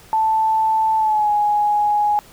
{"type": "tone with pitch glide", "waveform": "sine", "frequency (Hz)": [880, 833], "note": ["A5", "G#5"], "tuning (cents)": [0, 5], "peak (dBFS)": -14, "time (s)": [0.13, 2.19], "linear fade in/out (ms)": 0, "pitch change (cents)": -95, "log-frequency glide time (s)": [0.97, 1.31], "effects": ["pink hiss -46 dBFS RMS until 2.32 s"]}